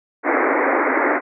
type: band-pass noise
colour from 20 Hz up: pink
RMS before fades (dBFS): -18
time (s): 0.23-1.21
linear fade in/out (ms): 50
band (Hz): 260 to 2200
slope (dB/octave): 96
effects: none